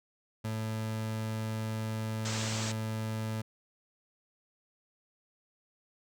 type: tone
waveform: 30% pulse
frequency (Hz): 110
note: A2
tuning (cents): 0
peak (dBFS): -30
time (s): 0.44-3.42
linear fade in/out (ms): 10
type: low-pass noise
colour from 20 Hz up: white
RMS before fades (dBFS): -38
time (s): 2.25-2.72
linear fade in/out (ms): 5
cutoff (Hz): 8100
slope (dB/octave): 96
effects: none